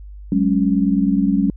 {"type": "chord", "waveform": "sine", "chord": "F# suspended second", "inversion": "none", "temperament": "equal with one note detuned", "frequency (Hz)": [188.12, 207.7, 277.2], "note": ["F#3", "G#3", "C#4"], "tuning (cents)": [29, 0, 0], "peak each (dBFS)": -18, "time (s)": [0.32, 1.5], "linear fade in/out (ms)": 2, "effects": ["added 50 Hz sine -33 dBFS peak until 1.56 s"]}